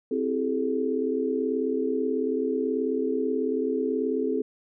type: chord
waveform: sine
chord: A minor seventh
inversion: first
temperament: equal with one note detuned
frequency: 261.6 / 329.6 / 392 / 430.4 Hz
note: C4 / E4 / G4 / A4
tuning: 0 / 0 / 0 / -38 cents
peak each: -28 / -32 / -32 / -27 dBFS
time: 0.11-4.42 s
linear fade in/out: 5 ms
effects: none